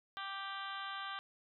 harmonic tone with a mistuned harmonic, 392 Hz, G4, in tune, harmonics 2 / 3 / 4 / 5 / 6 / 7 / 8 / 9 / 10, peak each -49 / -44 / -46 / -54 / -57 / -56 / -50 / -52 / -55 dBFS, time 0.17-1.19 s, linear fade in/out 0 ms, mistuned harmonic 7, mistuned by +31 cents, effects none

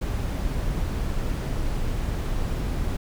brown noise, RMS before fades -26 dBFS, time 0.01-2.97 s, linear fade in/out 10 ms, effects none

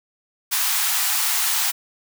white high-pass noise, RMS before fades -21 dBFS, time 0.51-1.72 s, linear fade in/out 20 ms, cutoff 720 Hz, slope 96 dB/octave, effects none

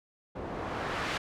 white noise with low-pass filter sweep, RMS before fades -35 dBFS, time 0.35-1.18 s, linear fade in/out 10 ms, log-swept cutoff 540 to 2500 Hz, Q 0.75, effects none

